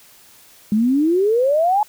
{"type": "exponential sweep", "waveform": "sine", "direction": "up", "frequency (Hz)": [204.2, 864], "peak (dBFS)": -13, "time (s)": [0.72, 1.83], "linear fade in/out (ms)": 2, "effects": ["white hiss -48 dBFS RMS until 1.88 s"]}